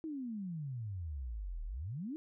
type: exponential two-way sweep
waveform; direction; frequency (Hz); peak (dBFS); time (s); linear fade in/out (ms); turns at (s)
sine; down then up; 328.7 to 37 to 328.7; -38; 0.04-2.16; 0; 1.64
effects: none